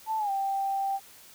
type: tone with pitch glide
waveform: sine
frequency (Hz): 880 to 784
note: A5 to G5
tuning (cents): 0 to 0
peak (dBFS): -26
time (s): 0.06-1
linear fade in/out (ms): 50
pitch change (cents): -200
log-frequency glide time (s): 0.18-0.31
effects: white hiss -52 dBFS RMS until 1.34 s